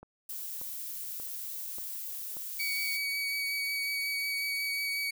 click train, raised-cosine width 1 ms, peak -34 dBFS, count 5, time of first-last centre 0.03-2.369 s, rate 1.71 Hz
violet noise, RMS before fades -39 dBFS, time 0.29-2.97 s, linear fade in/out 5 ms
30% pulse tone with vibrato, 2261 Hz, C#7, 34 cents sharp, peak -28 dBFS, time 2.59-5.11 s, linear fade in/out 10 ms, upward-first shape triangle, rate 5.5 Hz, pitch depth 15 cents each way
effects none

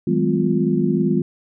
sine tone cluster, 161.3 / 191.1 / 209.2 / 254.5 / 351.2 Hz, E3 / G3 / G#3 / C4 / F4, -37 / -44 / +13 / -48 / +10 cents, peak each -22 dBFS, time 0.07-1.22 s, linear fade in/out 5 ms, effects none

